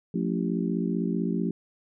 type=harmonic tone with a mistuned harmonic; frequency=55.6 Hz; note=A1; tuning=19 cents sharp; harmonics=3 / 4 / 5 / 6 / 7; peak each=-28 / -30 / -32 / -34 / -35 dBFS; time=0.14-1.51 s; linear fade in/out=5 ms; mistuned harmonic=3; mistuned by=+110 cents; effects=none